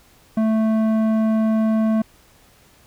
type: tone with low-pass filter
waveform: square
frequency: 220 Hz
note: A3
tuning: in tune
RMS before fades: -18 dBFS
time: 0.37-2.02 s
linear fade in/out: 5 ms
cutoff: 890 Hz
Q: 0.68
effects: pink hiss -53 dBFS RMS until 2.86 s